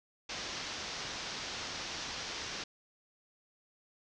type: low-pass noise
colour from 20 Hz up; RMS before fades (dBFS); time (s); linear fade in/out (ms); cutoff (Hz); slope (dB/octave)
white; -41; 0.29-2.64; 5; 6100; 48
effects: none